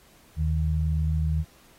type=tone pair together; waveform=sine; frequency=77.1 / 155.81 Hz; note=D#2 / D#3; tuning=-15 / +3 cents; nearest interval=octave; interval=1218 cents; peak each=-23 / -27 dBFS; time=0.36-1.45 s; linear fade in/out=50 ms; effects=pink hiss -57 dBFS RMS until 1.78 s + AAC 48 kbps